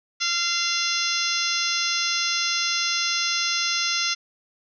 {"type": "harmonic tone with a mistuned harmonic", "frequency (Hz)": 690, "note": "F5", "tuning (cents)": -21, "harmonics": [2, 3, 4, 5, 6, 7, 8, 9], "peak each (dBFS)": [-30, -30, -30, -30, -30, -30, -30, -30], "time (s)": [0.2, 4.15], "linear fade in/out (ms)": 20, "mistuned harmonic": 7, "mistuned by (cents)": 61, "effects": []}